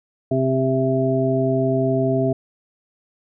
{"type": "harmonic tone", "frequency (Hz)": 131.8, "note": "C3", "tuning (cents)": 13, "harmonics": [1, 2, 3, 5], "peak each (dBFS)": [-22, -22, -22, -22], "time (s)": [0.31, 2.33], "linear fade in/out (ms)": 5, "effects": []}